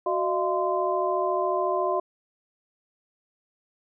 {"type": "tone cluster", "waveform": "sine", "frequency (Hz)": [371, 609, 683, 1034], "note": ["F#4", "D#5", "F5", "C6"], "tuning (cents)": [5, -37, -39, -21], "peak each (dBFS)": -28, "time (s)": [0.06, 2], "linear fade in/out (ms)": 5, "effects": []}